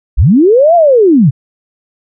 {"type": "linear two-way sweep", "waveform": "sine", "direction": "up then down", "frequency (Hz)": [34.85, 707, 112.5], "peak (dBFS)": -3, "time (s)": [0.17, 1.31], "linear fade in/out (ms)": 20, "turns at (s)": 0.75, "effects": []}